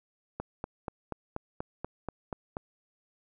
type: click train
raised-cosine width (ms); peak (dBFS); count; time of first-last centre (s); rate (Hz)
1; -20; 10; 0.4-2.569; 4.15
effects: none